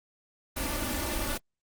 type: noise with comb filter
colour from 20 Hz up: pink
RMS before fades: -31 dBFS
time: 0.56-1.38 s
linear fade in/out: 10 ms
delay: 3.4 ms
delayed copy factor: +0.95
effects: Opus 24 kbps